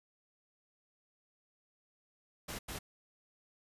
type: noise bursts at uneven times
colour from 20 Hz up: pink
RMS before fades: -42 dBFS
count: 2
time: 2.48-2.59 / 2.68-2.79 s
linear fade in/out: 10 ms
effects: resampled to 32000 Hz